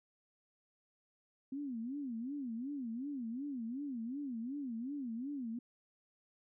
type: tone with vibrato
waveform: sine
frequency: 255.6 Hz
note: C4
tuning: 40 cents flat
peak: -38 dBFS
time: 1.52-5.59 s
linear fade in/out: 5 ms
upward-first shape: sine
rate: 2.7 Hz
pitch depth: 230 cents each way
effects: none